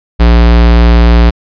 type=tone; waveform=square; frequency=58.27 Hz; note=A#1; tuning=in tune; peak=-3 dBFS; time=0.19-1.31 s; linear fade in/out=20 ms; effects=resampled to 11025 Hz